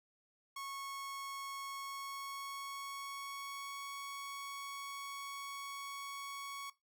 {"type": "tone with pitch glide", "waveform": "sawtooth", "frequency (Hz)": [1100, 1113.4], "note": ["C#6", "C#6"], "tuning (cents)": [-14, 7], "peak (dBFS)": -39, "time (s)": [0.56, 6.7], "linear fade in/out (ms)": 5, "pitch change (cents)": 21, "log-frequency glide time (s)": [1.65, 3.88], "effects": ["noise-tail reverb RT60 0.2 s tail -18 dB re dry"]}